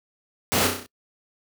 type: noise with echo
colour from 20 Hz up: pink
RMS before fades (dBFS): -22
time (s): 0.52-0.67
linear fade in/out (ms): 0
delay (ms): 32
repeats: 6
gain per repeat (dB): -4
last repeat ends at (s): 0.862
effects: noise-tail reverb RT60 0.1 s tail -24 dB re dry + high-pass 100 Hz 12 dB/octave